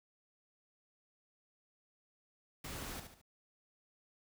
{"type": "noise with echo", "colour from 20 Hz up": "pink", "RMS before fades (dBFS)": -45, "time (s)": [2.64, 3], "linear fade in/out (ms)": 5, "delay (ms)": 72, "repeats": 3, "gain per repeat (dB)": -7, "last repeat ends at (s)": 3.216, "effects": []}